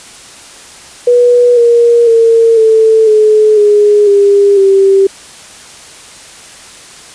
sine tone with pitch steps, 486.9 / 471.7 / 456.9 / 442.6 / 428.8 / 415.4 / 402.4 / 389.8 Hz, B4 / A#4 / A#4 / A4 / A4 / G#4 / G4 / G4, -25 / +20 / -35 / +10 / -45 / 0 / +45 / -10 cents, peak -3 dBFS, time 1.07-5.07 s, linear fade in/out 5 ms, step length 500 ms, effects white hiss -33 dBFS RMS until 7.14 s + resampled to 22050 Hz

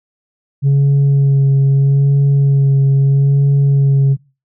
sine tone with vibrato, 138.59 Hz, C#3, in tune, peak -5 dBFS, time 0.62-4.17 s, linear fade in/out 50 ms, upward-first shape sine, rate 0.78 Hz, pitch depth 19 cents each way, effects noise-tail reverb RT60 0.3 s tail -22 dB re dry + tanh soft clip ceiling -7 dBFS

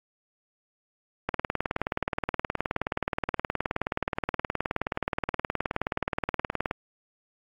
click train, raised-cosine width 0.5 ms, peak -11 dBFS, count 104, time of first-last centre 1.29-6.711 s, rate 19 Hz, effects AAC 48 kbps

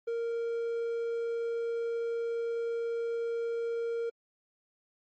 triangle tone, 464.5 Hz, A#4, 6 cents flat, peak -28 dBFS, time 0.07-4.1 s, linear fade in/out 10 ms, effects MP3 32 kbps

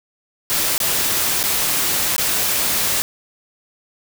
white noise with dropouts, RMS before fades -19 dBFS, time 0.5-3.02 s, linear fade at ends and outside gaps 0 ms, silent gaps 0.779-0.802 / 1.43-1.438 / 2.164-2.181 s, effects none

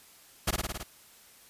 pink noise with echo, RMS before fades -26 dBFS, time 0.47-0.51 s, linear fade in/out 10 ms, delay 54 ms, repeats 6, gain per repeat -2 dB, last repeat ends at 0.834 s, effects white hiss -56 dBFS RMS until 1.49 s + resampled to 32000 Hz

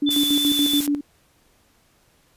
sine tone with tremolo, 289 Hz, D4, 28 cents flat, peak -17 dBFS, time 0.02-1.01 s, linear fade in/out 5 ms, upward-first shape square, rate 7 Hz, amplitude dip 65%
sine tone with vibrato, 3498 Hz, A7, 11 cents flat, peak -20 dBFS, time 0.06-0.81 s, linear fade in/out 20 ms, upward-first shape sine, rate 9 Hz, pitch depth 13 cents each way
blue noise, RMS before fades -26 dBFS, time 0.1-0.87 s, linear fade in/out 10 ms
effects pink hiss -60 dBFS RMS until 2.36 s + resampled to 32000 Hz

